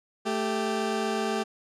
20% pulse tone pair together, 220 / 392.2 Hz, A3 / G4, 0 / +1 cents, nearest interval minor seventh, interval 1001 cents, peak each -24 dBFS, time 0.25-1.44 s, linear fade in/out 20 ms, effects low-pass 8000 Hz 12 dB/octave

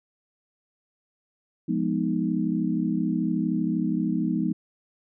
sine chord, F half-diminished seventh, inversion none, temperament equal, 174.61 / 207.7 / 246.9 / 311.1 Hz, F3 / Ab3 / Cb4 / Eb4, 0 / 0 / 0 / 0 cents, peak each -28 dBFS, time 1.68-4.53 s, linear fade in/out 10 ms, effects none

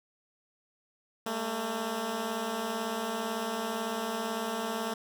10% pulse beating tone pair, 207.7 / 225.7 Hz, G#3 / A3, 0 / +44 cents, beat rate 18 Hz, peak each -30 / -24 dBFS, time 1.26-4.94 s, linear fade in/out 5 ms, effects none

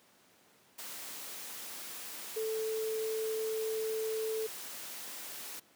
sine tone in noise, 440 Hz, A4, in tune, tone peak -32 dBFS, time 2.36-4.47 s, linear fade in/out 10 ms, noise white, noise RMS -44 dBFS, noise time 0.78-5.6 s, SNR +9 dB, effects pink hiss -64 dBFS RMS until 5.75 s + high-pass 200 Hz 12 dB/octave

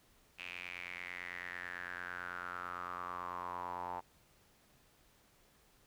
sawtooth tone with band-pass filter sweep, 89 Hz, F2, 33 cents sharp, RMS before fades -44 dBFS, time 0.38-4.01 s, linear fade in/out 20 ms, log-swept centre 2600 to 880 Hz, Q 6.5, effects pink hiss -68 dBFS RMS until 5.86 s

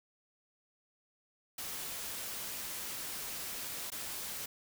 white noise with dropouts, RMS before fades -41 dBFS, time 1.58-4.46 s, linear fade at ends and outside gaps 5 ms, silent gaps 3.903-3.918 s, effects none

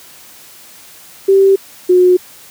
sine tone pair in turn, 389.2 / 362.6 Hz, G4 / F#4, -12 / -35 cents, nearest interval minor second, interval 123 cents, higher first, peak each -5 dBFS, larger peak neither, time 1.28-1.56 / 1.89-2.17 s, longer neither, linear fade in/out 10 ms, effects white hiss -39 dBFS RMS until 2.5 s + high-pass 80 Hz 12 dB/octave

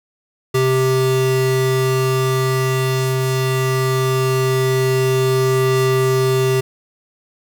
square tone pair together, 130.73 / 392 Hz, C3 / G4, -1 / 0 cents, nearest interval octave + perfect fifth, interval 1901 cents, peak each -18 dBFS, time 0.54-6.61 s, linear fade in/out 10 ms, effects none

